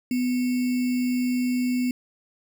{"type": "tone with sample-and-hold", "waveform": "sine", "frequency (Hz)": 249.5, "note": "B3", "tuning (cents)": 18, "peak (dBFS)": -21, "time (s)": [0.11, 1.91], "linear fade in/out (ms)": 2, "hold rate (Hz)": 2450, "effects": []}